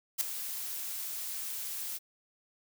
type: noise with ADSR envelope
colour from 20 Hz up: blue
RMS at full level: -26 dBFS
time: 0.18-1.99 s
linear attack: 30 ms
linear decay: 3 ms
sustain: -12 dB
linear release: 28 ms
effects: none